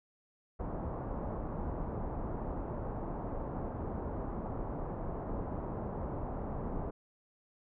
pink low-pass noise, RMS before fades -38 dBFS, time 0.59-6.91 s, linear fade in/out 10 ms, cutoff 990 Hz, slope 24 dB/octave, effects none

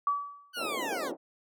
sine tone with exponential decay, 1146 Hz, D6, 43 cents flat, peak -22 dBFS, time 0.07-0.53 s, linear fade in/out 2 ms, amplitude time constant 100 ms
20% pulse linear sweep, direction down, 1511 to 440 Hz, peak -28 dBFS, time 0.53-1.12 s, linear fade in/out 50 ms
white band-pass noise, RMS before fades -37 dBFS, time 0.56-1.17 s, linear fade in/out 50 ms, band 260 to 640 Hz, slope 24 dB/octave
effects none

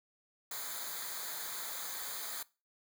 white noise with comb filter, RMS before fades -41 dBFS, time 0.51-2.43 s, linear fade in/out 5 ms, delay 0.36 ms, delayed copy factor -0.85, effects noise-tail reverb RT60 0.3 s tail -21 dB re dry

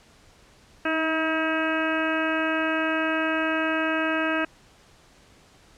harmonic tone with a mistuned harmonic, 320 Hz, D#4, 49 cents sharp, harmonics 1 / 2 / 3 / 4 / 5 / 6 / 7 / 8 / 9, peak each -27 / -29 / -35 / -31 / -28 / -37 / -40 / -32 / -40 dBFS, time 0.85-4.45 s, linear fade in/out 5 ms, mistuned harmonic 1, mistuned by -27 cents, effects pink hiss -55 dBFS RMS until 5.77 s + low-pass 8000 Hz 12 dB/octave

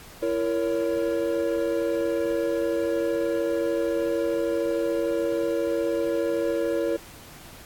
triangle chord, A# diminished, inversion second, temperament just, 335.6 / 466.2 / 559.4 Hz, E4 / A#4 / C#5, +31 / 0 / +16 cents, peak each -25 dBFS, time 0.22-6.97 s, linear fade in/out 10 ms, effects pink hiss -46 dBFS RMS until 7.65 s + AAC 64 kbps

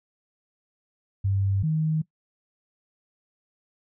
sine tone pair in turn, 98 / 156.96 Hz, G2 / D#3, 0 / +15 cents, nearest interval minor sixth, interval 815 cents, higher second, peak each -21 dBFS, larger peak neither, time 1.24-1.63 / 1.63-2.02 s, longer neither, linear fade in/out 10 ms, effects noise-tail reverb RT60 0.1 s tail -20 dB re dry

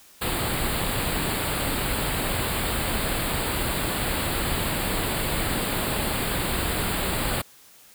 pink band-stop noise, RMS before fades -26 dBFS, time 0.21-7.42 s, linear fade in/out 10 ms, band 4700 to 7500 Hz, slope 96 dB/octave, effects white hiss -52 dBFS RMS until 7.94 s

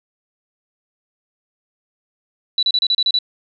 sine tone bursts, 3951 Hz, B7, in tune, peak -13 dBFS, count 8, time 2.58-3.188 s, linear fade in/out 2 ms, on 48 ms, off 32 ms, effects none

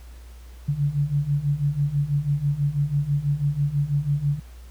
sine beating tone pair, 140.4 / 146.5 Hz, C#3 / D3, +22 / -4 cents, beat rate 6.1 Hz, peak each -25 / -22 dBFS, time 0.68-4.4 s, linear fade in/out 10 ms, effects added 60 Hz sine -40 dBFS peak until 4.7 s + pink hiss -54 dBFS RMS until 4.7 s

